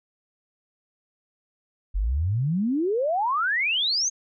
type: exponential sweep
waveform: sine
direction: up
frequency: 42.71 to 6610 Hz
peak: -21 dBFS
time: 1.94-4.1 s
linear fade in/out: 20 ms
effects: none